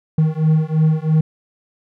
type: beating tone pair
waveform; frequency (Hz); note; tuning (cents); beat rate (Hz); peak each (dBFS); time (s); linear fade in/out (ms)
triangle; 155.56 / 158.56; D#3 / D#3; 0 / +33; 3; -14; 0.18-1.21; 5
effects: none